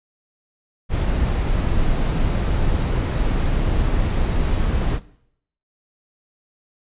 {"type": "noise", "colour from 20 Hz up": "brown", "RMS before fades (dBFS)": -19, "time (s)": [0.89, 5], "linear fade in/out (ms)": 50, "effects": ["noise-tail reverb RT60 0.7 s tail -19 dB re dry", "resampled to 8000 Hz"]}